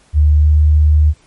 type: tone with pitch glide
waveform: sine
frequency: 75 to 75.83 Hz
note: D2 to D#2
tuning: +37 to -44 cents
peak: -6 dBFS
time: 0.13-1.14 s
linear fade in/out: 50 ms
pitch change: +19 cents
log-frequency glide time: 0.37-0.52 s
effects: pink hiss -51 dBFS RMS until 1.26 s + MP3 48 kbps